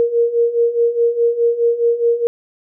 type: beating tone pair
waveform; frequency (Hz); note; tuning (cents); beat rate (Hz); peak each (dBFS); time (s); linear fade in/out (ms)
sine; 466.2 / 471; A#4 / A#4; 0 / +18; 4.8; -18 / -14; 0-2.27; 0
effects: none